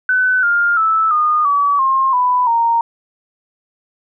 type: tone with pitch steps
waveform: sine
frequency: 1507 / 1406.1 / 1311.9 / 1224.1 / 1142.1 / 1065.6 / 994.2 / 927.7 Hz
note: F#6 / F6 / E6 / D#6 / D6 / C6 / B5 / A#5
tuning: +31 / +11 / -9 / -29 / -49 / +31 / +11 / -9 cents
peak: -11 dBFS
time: 0.09-2.81 s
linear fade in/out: 2 ms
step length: 340 ms
effects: none